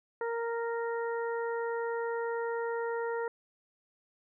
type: harmonic tone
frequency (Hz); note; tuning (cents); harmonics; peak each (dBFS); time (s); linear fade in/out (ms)
464.6; A#4; -6; 1 / 2 / 3 / 4; -32 / -38 / -42 / -44; 0.21-3.28; 2
effects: none